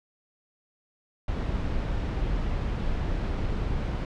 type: noise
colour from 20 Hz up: brown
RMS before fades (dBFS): -28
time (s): 1.28-4.05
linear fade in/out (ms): 2
effects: low-pass 4000 Hz 12 dB/octave